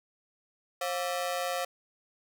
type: ring-modulated tone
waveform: sawtooth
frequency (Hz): 622.3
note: D#5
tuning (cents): 0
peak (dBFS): -23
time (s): 0.81-1.65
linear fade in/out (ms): 5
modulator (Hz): 87.8
effects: none